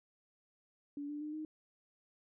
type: tone with pitch steps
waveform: sine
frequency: 287.5 / 294.7 / 302.1 / 309.7 Hz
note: D4 / D4 / D4 / D#4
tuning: -37 / +6 / +49 / -8 cents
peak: -39 dBFS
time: 0.97-1.45 s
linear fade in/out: 2 ms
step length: 120 ms
effects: none